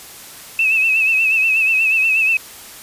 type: tone with vibrato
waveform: sine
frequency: 2610 Hz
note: E7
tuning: 18 cents flat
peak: -12 dBFS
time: 0.59-2.37 s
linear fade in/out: 2 ms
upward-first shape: sine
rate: 8.3 Hz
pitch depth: 58 cents each way
effects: white hiss -37 dBFS RMS until 2.82 s + resampled to 32000 Hz